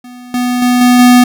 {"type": "tone with level steps", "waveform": "square", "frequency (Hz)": 246.9, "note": "B3", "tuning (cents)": 0, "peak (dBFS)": [-30, -12, -8, -5, -3], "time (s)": [0.04, 1.24], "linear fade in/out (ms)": 5, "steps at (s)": [0.34, 0.62, 0.81, 0.99], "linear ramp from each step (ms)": 2, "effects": []}